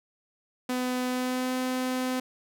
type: tone with pitch glide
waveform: sawtooth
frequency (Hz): 251.5 to 255.5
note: B3 to C4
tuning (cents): +32 to -41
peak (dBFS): -23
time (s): 0.69-2.2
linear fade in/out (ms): 5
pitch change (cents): +27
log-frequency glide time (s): 1.08-1.54
effects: none